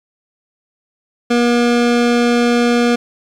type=tone; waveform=25% pulse; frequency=239.3 Hz; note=A#3; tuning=46 cents sharp; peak=-7 dBFS; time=1.3-2.96 s; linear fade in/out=10 ms; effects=low-pass 6000 Hz 12 dB/octave + 7-bit